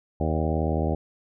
harmonic tone with a mistuned harmonic, 79 Hz, D#2, 27 cents sharp, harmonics 1 / 2 / 3 / 4 / 5 / 6 / 7 / 8 / 9 / 10, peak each -26 / -29 / -31 / -32 / -33 / -34 / -34 / -35 / -36 / -36 dBFS, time 0.2-0.95 s, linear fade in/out 5 ms, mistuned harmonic 8, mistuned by -40 cents, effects none

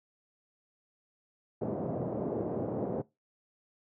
white band-pass noise, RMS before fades -34 dBFS, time 1.61-3.02 s, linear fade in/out 10 ms, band 110 to 580 Hz, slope 24 dB/octave, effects noise-tail reverb RT60 0.2 s tail -20 dB re dry

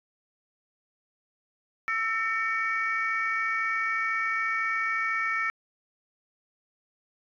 sine tone cluster, 1324 / 1815 / 2258 Hz, E6 / A#6 / C#7, +7 / -47 / +31 cents, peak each -29 dBFS, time 1.88-5.5 s, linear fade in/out 0 ms, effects tanh soft clip ceiling -18 dBFS

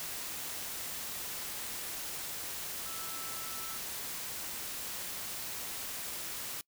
sine tone in noise, 1318.5 Hz, E6, in tune, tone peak -47 dBFS, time 2.86-3.77 s, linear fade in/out 0 ms, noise white, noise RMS -40 dBFS, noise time 0-6.61 s, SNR -10 dB, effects noise-tail reverb RT60 0.1 s tail -24 dB re dry

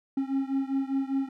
triangle beating tone pair, 269 / 274 Hz, C4 / C#4, +48 / -20 cents, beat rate 5 Hz, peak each -26 / -28 dBFS, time 0.17-1.29 s, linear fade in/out 5 ms, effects none

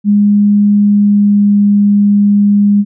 sine tone with pitch glide, 205.3 to 203.9 Hz, G#3 to G#3, -20 to -32 cents, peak -5 dBFS, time 0.04-2.85 s, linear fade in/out 50 ms, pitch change -12 cents, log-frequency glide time 0.75-1.56 s, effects none

